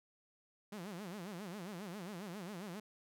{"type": "tone with vibrato", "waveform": "sawtooth", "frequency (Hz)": 189.8, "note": "F#3", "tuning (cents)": 44, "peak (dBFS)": -40, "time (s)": [0.72, 2.8], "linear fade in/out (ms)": 5, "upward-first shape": "sine", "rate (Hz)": 7.4, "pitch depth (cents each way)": 220, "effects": []}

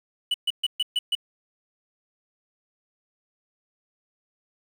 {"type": "tone bursts", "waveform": "triangle", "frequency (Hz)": 2960, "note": "F#7", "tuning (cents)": 0, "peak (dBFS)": -19, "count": 6, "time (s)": [0.31, 1.152], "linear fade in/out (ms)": 5, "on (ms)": 32, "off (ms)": 130, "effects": ["8-bit"]}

